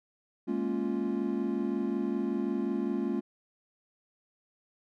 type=chord; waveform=triangle; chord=Bb minor seventh; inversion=third; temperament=equal; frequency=207.7 / 233.1 / 277.2 / 349.2 Hz; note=Ab3 / Bb3 / Db4 / F4; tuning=0 / 0 / 0 / 0 cents; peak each=-32 dBFS; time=0.47-3.21 s; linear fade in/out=20 ms; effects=none